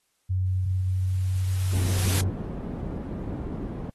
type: tone with pitch glide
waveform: sine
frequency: 93 to 93.7 Hz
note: F#2 to F#2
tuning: +9 to +22 cents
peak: -22 dBFS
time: 0.29-2.31 s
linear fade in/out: 20 ms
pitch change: +13 cents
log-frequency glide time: 0.51-2.15 s
type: noise with exponential growth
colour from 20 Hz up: white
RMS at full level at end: -27 dBFS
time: 0.46-2.21 s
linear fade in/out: 2 ms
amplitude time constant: 380 ms
type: low-pass noise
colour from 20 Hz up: white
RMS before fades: -33 dBFS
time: 1.73-3.9 s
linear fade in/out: 2 ms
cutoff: 250 Hz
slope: 12 dB/octave
effects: white hiss -72 dBFS RMS until 3.94 s + AAC 32 kbps